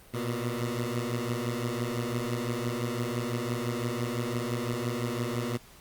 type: beating tone pair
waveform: 15% pulse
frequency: 117.1 / 123 Hz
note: A#2 / B2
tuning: +8 / -7 cents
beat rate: 5.9 Hz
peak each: -26 dBFS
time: 0.13-5.58 s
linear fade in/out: 20 ms
effects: pink hiss -54 dBFS RMS until 5.8 s + Opus 32 kbps